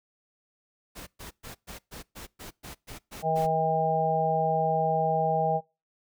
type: noise bursts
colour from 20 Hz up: pink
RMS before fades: -42 dBFS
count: 11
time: 0.95-3.47 s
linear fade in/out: 20 ms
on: 120 ms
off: 120 ms
type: harmonic tone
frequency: 160 Hz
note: D#3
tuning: 49 cents sharp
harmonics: 1 / 3 / 4 / 5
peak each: -31 / -31 / -28 / -26 dBFS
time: 3.22-5.61 s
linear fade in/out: 50 ms
effects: noise-tail reverb RT60 0.3 s tail -25 dB re dry